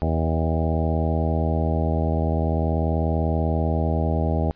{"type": "harmonic tone with a mistuned harmonic", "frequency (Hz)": 80.4, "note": "E2", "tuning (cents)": -43, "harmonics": [1, 2, 3, 4, 5, 6, 7, 8, 9, 10], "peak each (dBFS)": [-22, -26, -29, -32, -33, -33, -34, -31, -37, -33], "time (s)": [0.02, 4.51], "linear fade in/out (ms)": 0, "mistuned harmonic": 7, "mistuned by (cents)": 32, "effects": ["pink hiss -59 dBFS RMS until 4.55 s", "resampled to 11025 Hz"]}